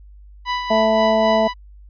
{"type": "tone with tremolo", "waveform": "sawtooth", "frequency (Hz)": 990, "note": "B5", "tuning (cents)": 4, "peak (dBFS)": -15, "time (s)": [0.45, 1.54], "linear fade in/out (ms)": 50, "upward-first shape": "sine", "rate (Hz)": 3.8, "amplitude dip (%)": 50}
{"type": "harmonic tone", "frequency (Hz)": 220, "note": "A3", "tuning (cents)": 0, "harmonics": [1, 2, 3, 4], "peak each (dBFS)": [-21, -25, -15, -24], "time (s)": [0.7, 1.48], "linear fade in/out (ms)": 10}
{"effects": ["added 50 Hz sine -40 dBFS peak until 1.89 s", "resampled to 11025 Hz"]}